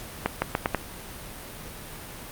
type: accelerating click train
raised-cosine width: 0.5 ms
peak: -7 dBFS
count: 5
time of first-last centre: 0.26-0.747 s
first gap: 160 ms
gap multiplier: 0.82
effects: pink hiss -40 dBFS RMS until 2.31 s + Opus 48 kbps